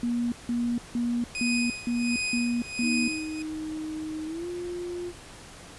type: tone bursts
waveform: sine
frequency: 238.7 Hz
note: A#3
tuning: 41 cents sharp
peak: -24 dBFS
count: 7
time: 0.03-3.08 s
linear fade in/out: 2 ms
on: 290 ms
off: 170 ms
type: tone with tremolo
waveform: sawtooth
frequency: 2496 Hz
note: D#7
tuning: 5 cents sharp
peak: -23 dBFS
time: 1.35-3.42 s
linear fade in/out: 0 ms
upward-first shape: sine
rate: 1.4 Hz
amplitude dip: 85%
type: tone with pitch glide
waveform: sine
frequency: 311.8 to 352 Hz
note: D#4 to F4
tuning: +4 to +14 cents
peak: -31 dBFS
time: 2.81-5.13 s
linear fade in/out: 50 ms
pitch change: +210 cents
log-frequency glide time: 4.26-4.47 s
effects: pink hiss -46 dBFS RMS until 5.78 s + resampled to 24000 Hz